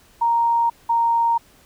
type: tone pair in turn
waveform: sine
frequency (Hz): 932.3 / 928.9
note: A#5 / A#5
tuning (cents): 0 / -6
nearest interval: unison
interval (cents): 6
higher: first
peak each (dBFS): -15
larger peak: neither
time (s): 0.21-0.7 / 0.89-1.38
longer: neither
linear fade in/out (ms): 10
effects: pink hiss -53 dBFS RMS until 1.65 s